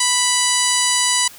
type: harmonic tone with a mistuned harmonic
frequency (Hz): 987.8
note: B5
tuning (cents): 0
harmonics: 1 / 2 / 3 / 4 / 5 / 6 / 7 / 8 / 9 / 10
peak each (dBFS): -24 / -24 / -24 / -24 / -24 / -24 / -24 / -24 / -24 / -24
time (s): 0-1.28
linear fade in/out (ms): 5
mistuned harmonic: 5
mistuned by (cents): -48
effects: white hiss -41 dBFS RMS until 1.38 s